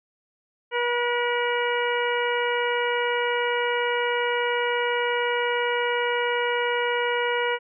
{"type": "harmonic tone with a mistuned harmonic", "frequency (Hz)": 482.8, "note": "B4", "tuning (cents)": -39, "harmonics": [1, 2, 3, 4, 5, 6], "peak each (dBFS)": [-25, -28, -30, -31, -32, -33], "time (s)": [0.71, 7.59], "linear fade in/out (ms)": 50, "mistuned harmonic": 5, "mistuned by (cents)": -74, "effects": []}